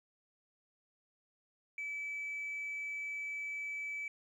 sine tone, 2302 Hz, D7, 35 cents flat, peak -36 dBFS, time 1.78-4.08 s, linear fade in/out 2 ms, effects tanh soft clip ceiling -35 dBFS + 12-bit

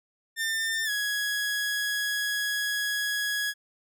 sawtooth tone with pitch glide, 1799 to 1668.9 Hz, A6 to G#6, +38 to +8 cents, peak -23 dBFS, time 0.36-3.54 s, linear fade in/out 50 ms, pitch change -130 cents, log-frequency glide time 0.85-0.9 s, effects none

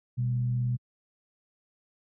sine tone with frequency modulation, 123.47 Hz, B2, in tune, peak -24 dBFS, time 0.17-0.77 s, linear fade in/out 20 ms, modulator 76 Hz, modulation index 0.36, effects high-pass 80 Hz 12 dB/octave

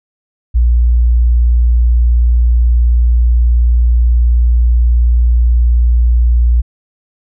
sine tone, 59.3 Hz, A#1, 30 cents sharp, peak -6 dBFS, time 0.54-6.62 s, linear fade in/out 20 ms, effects none

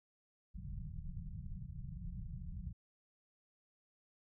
pink low-pass noise, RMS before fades -45 dBFS, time 0.54-2.73 s, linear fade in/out 10 ms, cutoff 190 Hz, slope 96 dB/octave, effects none

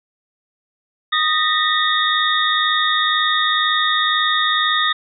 sine tone cluster, 1240 / 1826 / 1928 / 3427 / 3691 Hz, D#6 / A#6 / B6 / A7 / A#7, -6 / -36 / -42 / -46 / -18 cents, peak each -19 / -22 / -24 / -26 / -19 dBFS, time 1.12-4.93 s, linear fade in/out 10 ms, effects none

